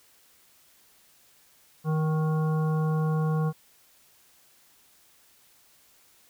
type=harmonic tone with a mistuned harmonic; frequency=156.9 Hz; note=D#3; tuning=15 cents sharp; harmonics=1 / 3 / 5 / 7 / 9; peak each=-23 / -34 / -39 / -38 / -45 dBFS; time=1.84-3.53 s; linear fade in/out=50 ms; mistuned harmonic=5; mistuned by=-29 cents; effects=white hiss -60 dBFS RMS until 6.29 s